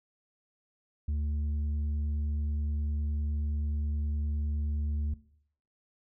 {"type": "tone with tanh clipping", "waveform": "triangle", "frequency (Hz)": 74.2, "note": "D2", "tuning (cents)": 18, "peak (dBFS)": -29, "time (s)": [1.08, 5.14], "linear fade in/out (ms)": 5, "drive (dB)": 9, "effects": ["noise-tail reverb RT60 0.6 s tail -17 dB re dry"]}